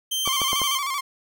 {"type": "tone", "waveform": "sawtooth", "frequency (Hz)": 3134, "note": "G7", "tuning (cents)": -1, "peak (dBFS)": -20, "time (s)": [0.11, 0.78], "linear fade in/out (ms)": 10}
{"type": "tone with vibrato", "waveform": "sawtooth", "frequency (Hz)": 1102, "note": "C#6", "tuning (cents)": -11, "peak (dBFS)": -21, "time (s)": [0.25, 1.01], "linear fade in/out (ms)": 10, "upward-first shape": "square", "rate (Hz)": 13, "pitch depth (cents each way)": 66}
{"type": "clicks", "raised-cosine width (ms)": 1, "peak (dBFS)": -15, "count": 4, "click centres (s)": [0.276, 0.417, 0.531, 0.617]}
{"effects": []}